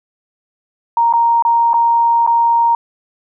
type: tone with dropouts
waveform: sine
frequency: 932.3 Hz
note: A#5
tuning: in tune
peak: -9 dBFS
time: 0.97-2.75 s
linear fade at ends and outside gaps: 2 ms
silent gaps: 1.127-1.136 / 1.424-1.45 / 1.733-1.741 / 2.265-2.274 s
effects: none